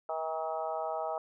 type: harmonic tone with a mistuned harmonic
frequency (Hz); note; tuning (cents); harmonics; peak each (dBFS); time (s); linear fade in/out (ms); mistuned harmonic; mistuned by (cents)
160; D#3; +49; 3 / 4 / 5 / 6 / 7 / 8; -42 / -35 / -37 / -42 / -47 / -42; 0.09-1.18; 2; 6; -22
effects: none